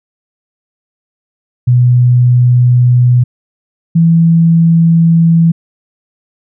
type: tone pair in turn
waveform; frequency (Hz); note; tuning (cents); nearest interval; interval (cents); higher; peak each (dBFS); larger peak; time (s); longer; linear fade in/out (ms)
sine; 123.47 / 165.98; B2 / E3; 0 / +12; perfect fourth; 512; second; -4; neither; 1.67-3.24 / 3.95-5.52; neither; 10
effects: none